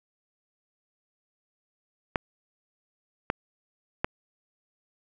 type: clicks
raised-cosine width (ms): 0.5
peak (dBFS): -9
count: 3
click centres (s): 2.158 / 3.301 / 4.045
effects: none